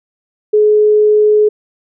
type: tone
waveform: sine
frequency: 423.4 Hz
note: G#4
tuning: 33 cents sharp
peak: -6 dBFS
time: 0.53-1.49 s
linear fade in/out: 10 ms
effects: none